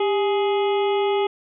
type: harmonic tone with a mistuned harmonic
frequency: 418 Hz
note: G#4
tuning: 11 cents sharp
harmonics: 1 / 2 / 3 / 5 / 6 / 7 / 8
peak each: -19 / -25 / -33 / -35 / -39 / -36 / -37 dBFS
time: 0-1.27 s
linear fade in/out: 5 ms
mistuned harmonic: 1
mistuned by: -80 cents
effects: none